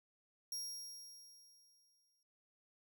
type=tone with exponential decay; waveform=sawtooth; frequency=5600 Hz; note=F8; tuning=4 cents sharp; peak=-37 dBFS; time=0.52-2.23 s; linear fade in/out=2 ms; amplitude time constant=370 ms; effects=none